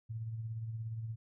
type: tone with tremolo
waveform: sine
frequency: 112.5 Hz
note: A2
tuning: 39 cents sharp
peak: -35 dBFS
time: 0.09-1.16 s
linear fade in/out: 20 ms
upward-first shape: triangle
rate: 17 Hz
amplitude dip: 50%
effects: none